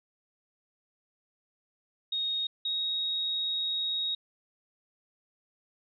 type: tone pair in turn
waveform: sine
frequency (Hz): 3734 / 3771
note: A#7 / A#7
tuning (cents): +2 / +19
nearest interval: unison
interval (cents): 17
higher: second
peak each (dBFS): -28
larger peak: neither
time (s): 2.12-2.47 / 2.65-4.15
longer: second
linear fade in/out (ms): 5
effects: none